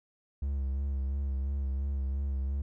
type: tone with vibrato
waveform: triangle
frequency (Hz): 68.3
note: C#2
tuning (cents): -25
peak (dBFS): -27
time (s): 0.42-2.62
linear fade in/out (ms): 5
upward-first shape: sine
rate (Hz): 2.9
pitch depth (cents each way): 42
effects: none